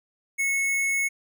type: tone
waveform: square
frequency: 2194 Hz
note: C#7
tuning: 18 cents flat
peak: -23 dBFS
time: 0.38-1.09 s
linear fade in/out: 20 ms
effects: none